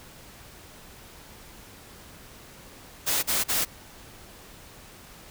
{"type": "noise bursts", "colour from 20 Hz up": "white", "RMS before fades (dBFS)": -25, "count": 3, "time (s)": [3.06, 3.652], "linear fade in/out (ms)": 20, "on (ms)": 170, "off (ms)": 41, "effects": ["pink hiss -48 dBFS RMS until 5.3 s"]}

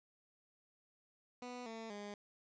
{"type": "tone with pitch steps", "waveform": "15% pulse", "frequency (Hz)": [246.9, 225.1, 205.2], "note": ["B3", "A3", "G#3"], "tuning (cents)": [0, 40, -21], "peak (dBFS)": -39, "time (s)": [1.42, 2.14], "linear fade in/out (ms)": 2, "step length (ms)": 240, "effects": ["resampled to 16000 Hz", "13-bit"]}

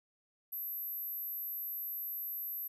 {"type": "tone", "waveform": "sine", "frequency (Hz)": 12180, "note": "F#9", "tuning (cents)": 49, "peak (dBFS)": -37, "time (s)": [0.52, 2.68], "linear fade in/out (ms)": 10, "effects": []}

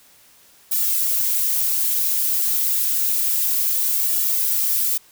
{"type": "noise with flanger", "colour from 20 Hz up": "violet", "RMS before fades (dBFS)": -20, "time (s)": [0.71, 4.98], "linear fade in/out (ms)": 10, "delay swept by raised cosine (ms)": [1.9, 6.7], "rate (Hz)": 0.29, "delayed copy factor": -0.85, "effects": ["white hiss -52 dBFS RMS until 5.11 s"]}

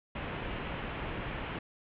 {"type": "low-pass noise", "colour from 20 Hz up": "pink", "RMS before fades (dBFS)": -38, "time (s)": [0.15, 1.59], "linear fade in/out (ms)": 5, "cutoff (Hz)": 3100, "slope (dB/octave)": 48, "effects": []}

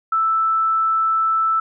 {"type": "tone", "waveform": "sine", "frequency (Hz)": 1320, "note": "E6", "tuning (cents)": 2, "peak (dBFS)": -15, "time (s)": [0.12, 1.6], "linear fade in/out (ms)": 5, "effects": []}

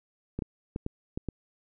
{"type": "clicks", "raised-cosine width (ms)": 3, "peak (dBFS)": -19, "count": 6, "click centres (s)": [0.39, 0.422, 0.761, 0.864, 1.175, 1.287], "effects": []}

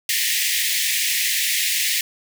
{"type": "high-pass noise", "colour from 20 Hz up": "pink", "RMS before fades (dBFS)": -21, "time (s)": [0.09, 2.01], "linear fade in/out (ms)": 2, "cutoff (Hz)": 1800, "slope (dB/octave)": 96, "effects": []}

